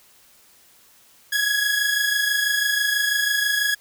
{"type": "tone pair together", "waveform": "sawtooth", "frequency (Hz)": [1661.2, 1687.3], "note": ["G#6", "G#6"], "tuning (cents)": [0, 27], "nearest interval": "unison", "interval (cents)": 27, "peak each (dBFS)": [-17, -21], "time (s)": [1.32, 3.75], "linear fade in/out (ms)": 10, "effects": ["white hiss -54 dBFS RMS until 3.8 s"]}